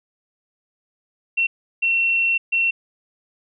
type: tone bursts at uneven times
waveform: sine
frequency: 2716 Hz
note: F7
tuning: 49 cents flat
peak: -16 dBFS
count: 3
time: 1.37-1.47 / 1.82-2.38 / 2.52-2.71 s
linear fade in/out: 10 ms
effects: none